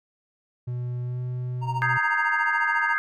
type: tone with pitch glide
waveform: triangle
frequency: 123 to 124.86 Hz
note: B2 to B2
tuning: -7 to +19 cents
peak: -25 dBFS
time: 0.67-1.98 s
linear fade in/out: 10 ms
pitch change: +26 cents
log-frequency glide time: 1.03-1.2 s
type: tone with tremolo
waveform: triangle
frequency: 929 Hz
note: A#5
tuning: 6 cents flat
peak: -21 dBFS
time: 1.61-2.98 s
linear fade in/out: 50 ms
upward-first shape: triangle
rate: 14 Hz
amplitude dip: 95%
type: chord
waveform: sine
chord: Ab major seventh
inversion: second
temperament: equal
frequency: 1244.5 / 1568 / 1661.2 / 2093 Hz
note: Eb6 / G6 / Ab6 / C7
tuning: 0 / 0 / 0 / 0 cents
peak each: -28 / -26 / -26 / -30 dBFS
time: 1.82-2.98 s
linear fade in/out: 0 ms
effects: none